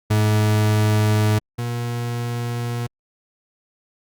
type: tone pair in turn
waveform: 40% pulse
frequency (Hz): 106.6 / 119.34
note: G#2 / A#2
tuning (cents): +46 / +41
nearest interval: major second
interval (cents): 195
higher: second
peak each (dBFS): -14 / -22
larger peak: first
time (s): 0.1-1.39 / 1.58-2.87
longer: neither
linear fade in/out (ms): 10
effects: Opus 48 kbps